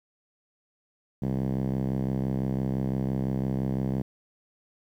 5% pulse tone with band-pass filter, 65.9 Hz, C2, 13 cents sharp, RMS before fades -28 dBFS, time 1.22-4.02 s, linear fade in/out 5 ms, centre 160 Hz, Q 2, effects 10-bit

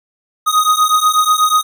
square beating tone pair, 1244.5 / 1252.7 Hz, D#6 / D#6, 0 / +11 cents, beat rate 8.2 Hz, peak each -14 dBFS, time 0.46-1.63 s, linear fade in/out 20 ms, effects none

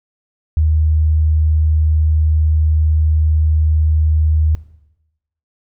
sine tone, 77.78 Hz, D#2, in tune, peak -10 dBFS, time 0.57-4.55 s, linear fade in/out 0 ms, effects noise-tail reverb RT60 0.9 s tail -18 dB re dry

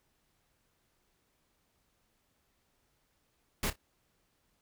pink noise with echo, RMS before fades -32 dBFS, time 3.63-3.7 s, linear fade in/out 2 ms, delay 29 ms, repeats 2, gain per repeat -14 dB, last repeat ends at 3.758 s, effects pink hiss -75 dBFS RMS until 4.61 s

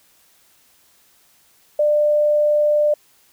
sine tone, 596 Hz, D5, 25 cents sharp, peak -13 dBFS, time 1.79-2.94 s, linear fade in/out 5 ms, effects white hiss -56 dBFS RMS until 3.32 s

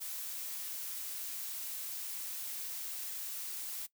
blue noise, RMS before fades -41 dBFS, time 0-3.87 s, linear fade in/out 20 ms, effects noise-tail reverb RT60 0.1 s tail -19 dB re dry

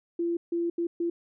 sine tone bursts at uneven times, 340.9 Hz, F4, 42 cents flat, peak -25 dBFS, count 4, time 0.19-0.37 / 0.52-0.7 / 0.78-0.87 / 1-1.1 s, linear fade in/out 5 ms, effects none

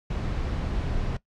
brown noise, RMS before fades -28 dBFS, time 0.1-1.17 s, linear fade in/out 5 ms, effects noise-tail reverb RT60 0.1 s tail -18 dB re dry + low-pass 5000 Hz 12 dB/octave

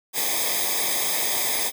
white noise with comb filter, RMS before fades -24 dBFS, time 0.13-1.72 s, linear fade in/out 50 ms, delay 0.7 ms, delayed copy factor -1, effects none

